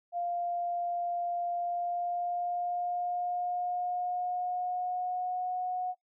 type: tone with pitch glide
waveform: sine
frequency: 698.5 to 730.3 Hz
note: F5 to F#5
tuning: 0 to -23 cents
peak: -30 dBFS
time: 0.12-5.95 s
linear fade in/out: 50 ms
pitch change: +77 cents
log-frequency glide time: 1.53-5.52 s
effects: noise-tail reverb RT60 0.1 s tail -20 dB re dry